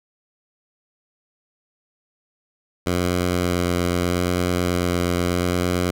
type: tone with vibrato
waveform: 10% pulse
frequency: 88.7 Hz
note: F2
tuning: 27 cents sharp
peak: -11 dBFS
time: 2.86-5.91 s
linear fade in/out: 10 ms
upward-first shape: sine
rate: 0.79 Hz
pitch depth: 13 cents each way
effects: none